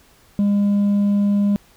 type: tone with hard clipping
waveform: triangle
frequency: 202.9 Hz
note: G#3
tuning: 40 cents flat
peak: -13 dBFS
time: 0.39-1.56 s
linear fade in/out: 0 ms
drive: 1 dB
effects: pink hiss -53 dBFS RMS until 1.76 s